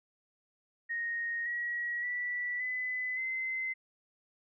sine tone with pitch steps, 1864.7 / 1911.6 / 1959.7 / 2009 / 2059 Hz, A#6 / A#6 / B6 / B6 / C7, 0 / +43 / -14 / +29 / -28 cents, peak -32 dBFS, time 0.89-3.74 s, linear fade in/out 20 ms, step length 570 ms, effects none

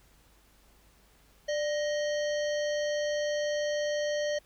harmonic tone with a mistuned harmonic, 625 Hz, D#5, 8 cents sharp, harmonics 1 / 3 / 5 / 7 / 9 / 10, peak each -28 / -38 / -42 / -45 / -47 / -48 dBFS, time 1.48-4.39 s, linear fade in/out 10 ms, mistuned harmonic 1, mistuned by -93 cents, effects added 50 Hz sine -63 dBFS peak until 4.45 s + pink hiss -63 dBFS RMS until 4.45 s

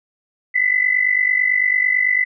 sine tone pair together, 1990 / 2039 Hz, B6 / C7, +13 / -45 cents, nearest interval unison, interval 42 cents, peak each -16 / -18 dBFS, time 0.54-2.25 s, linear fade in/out 20 ms, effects none

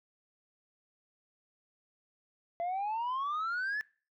sine exponential sweep, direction up, 675 to 1760 Hz, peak -29 dBFS, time 2.6-3.81 s, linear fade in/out 0 ms, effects noise-tail reverb RT60 0.4 s tail -24 dB re dry + tanh soft clip ceiling -30 dBFS

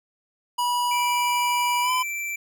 square tone with pitch glide, 974 to 1011.3 Hz, B5 to B5, -24 to +41 cents, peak -22 dBFS, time 0.58-2.03 s, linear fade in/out 10 ms, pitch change +65 cents, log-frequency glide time 1.82-1.91 s
square tone, 2339 Hz, D7, 8 cents flat, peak -28 dBFS, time 0.91-2.36 s, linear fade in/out 5 ms
effects none

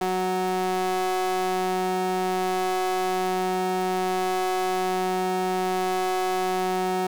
40% pulse ring-modulated tone, 185.1 Hz, F#3, 1 cent sharp, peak -19 dBFS, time 0.01-7.07 s, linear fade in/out 5 ms, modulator 555 Hz, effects none

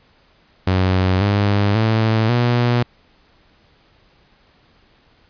sawtooth tone with pitch steps, 93.2 / 101.64 / 110.83 / 120.87 Hz, F#2 / G#2 / A2 / B2, +13 / -37 / +13 / -37 cents, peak -10 dBFS, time 0.67-2.83 s, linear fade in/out 5 ms, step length 540 ms, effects pink hiss -55 dBFS RMS until 5.29 s + resampled to 11025 Hz

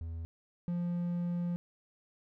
triangle tone pair in turn, 82.5 / 174.31 Hz, E2 / F3, +2 / -3 cents, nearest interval octave + minor second, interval 1295 cents, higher second, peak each -35 / -29 dBFS, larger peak second, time 0.01-0.25 / 0.68-1.56 s, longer second, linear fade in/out 0 ms, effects none

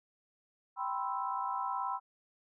sine chord, C major seventh, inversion second, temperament equal, 784 / 987.8 / 1046.5 / 1318.5 Hz, G5 / B5 / C6 / E6, 0 / 0 / 0 / 0 cents, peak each -39 / -36 / -39 / -40 dBFS, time 0.76-2 s, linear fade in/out 50 ms, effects none

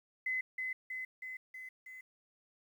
sine tone with echo, 2033 Hz, B6, 50 cents sharp, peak -32 dBFS, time 0.26-0.41 s, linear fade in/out 5 ms, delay 320 ms, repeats 5, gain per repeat -3 dB, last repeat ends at 2.01 s, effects 11-bit

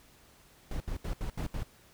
brown noise bursts, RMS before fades -34 dBFS, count 6, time 0.71-1.632 s, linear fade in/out 2 ms, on 92 ms, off 74 ms, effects pink hiss -60 dBFS RMS until 1.93 s

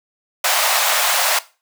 pink high-pass noise, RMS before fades -17 dBFS, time 0.44-1.39 s, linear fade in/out 5 ms, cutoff 600 Hz, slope 48 dB/octave, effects noise-tail reverb RT60 0.3 s tail -17 dB re dry

